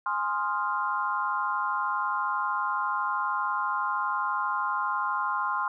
sine chord, F minor seventh, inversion first, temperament equal, 830.6 / 1046.5 / 1244.5 / 1396.9 Hz, Ab5 / C6 / Eb6 / F6, 0 / 0 / 0 / 0 cents, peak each -34 / -28 / -34 / -32 dBFS, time 0.06-5.68 s, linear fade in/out 2 ms, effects none

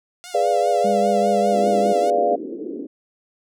5% pulse tone with vibrato, 694 Hz, F5, 11 cents flat, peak -24 dBFS, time 0.24-2.1 s, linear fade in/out 0 ms, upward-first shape triangle, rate 5 Hz, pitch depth 110 cents each way
sine chord, G# diminished seventh, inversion none, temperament equal, 415.3 / 493.9 / 587.3 / 698.5 Hz, G#4 / B4 / D5 / F5, 0 / 0 / 0 / 0 cents, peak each -23 / -23 / -21 / -19 dBFS, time 0.34-2.36 s, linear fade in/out 10 ms
sine tone, 203.9 Hz, G#3, 32 cents flat, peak -23 dBFS, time 0.84-1.93 s, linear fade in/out 10 ms
pink band-pass noise, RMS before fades -30 dBFS, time 1.52-2.87 s, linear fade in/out 10 ms, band 250 to 440 Hz, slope 48 dB/octave
effects none

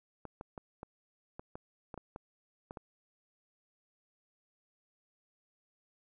clicks, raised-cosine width 1 ms, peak -29 dBFS, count 11, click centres 0.253 / 0.411 / 0.578 / 0.831 / 1.395 / 1.555 / 1.942 / 1.977 / 2.161 / 2.709 / 2.772 s, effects none

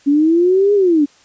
sine linear two-way sweep, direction up then down, 277.2 to 415.3 to 277.2 Hz, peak -9 dBFS, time 0.06-1.06 s, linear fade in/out 20 ms, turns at 0.74 s, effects white hiss -50 dBFS RMS until 1.24 s + resampled to 16000 Hz

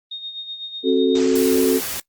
sine tone with tremolo, 3700 Hz, A#7, 14 cents flat, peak -26 dBFS, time 0.11-1.21 s, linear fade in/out 5 ms, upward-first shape sine, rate 8 Hz, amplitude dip 60%
sine chord, F# diminished, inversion second, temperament equal with one note detuned, 266.7 / 370 / 440 Hz, C4 / F#4 / A4, +33 / 0 / 0 cents, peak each -18 dBFS, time 0.83-1.81 s, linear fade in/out 50 ms
white noise, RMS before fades -27 dBFS, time 1.15-2 s, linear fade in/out 2 ms
effects noise-tail reverb RT60 0.1 s tail -21 dB re dry + Opus 24 kbps

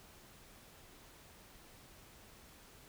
silence, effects pink hiss -59 dBFS RMS until 2.88 s

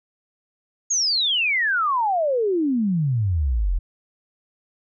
sine exponential sweep, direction down, 6770 to 38.89 Hz, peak -18 dBFS, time 0.9-3.79 s, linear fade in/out 10 ms, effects none

